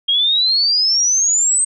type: exponential sweep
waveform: sine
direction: up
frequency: 3222 to 8372 Hz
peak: -12 dBFS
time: 0.08-1.65 s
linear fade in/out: 10 ms
effects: none